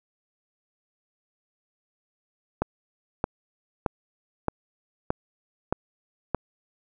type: click train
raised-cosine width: 1 ms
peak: -9 dBFS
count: 7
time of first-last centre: 2.62-6.347 s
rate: 1.61 Hz
effects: none